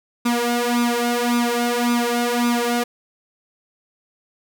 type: tone with flanger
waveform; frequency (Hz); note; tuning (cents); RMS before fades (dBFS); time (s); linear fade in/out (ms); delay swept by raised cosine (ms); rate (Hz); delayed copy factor
sawtooth; 239.6; A#3; +48; -20; 0.25-2.84; 10; 0.81 to 2.81; 1.8; +0.85
effects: none